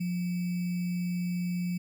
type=tone with sample-and-hold; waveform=sine; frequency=177.3 Hz; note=F3; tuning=26 cents sharp; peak=-28 dBFS; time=0-1.78 s; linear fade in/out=10 ms; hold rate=2450 Hz; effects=none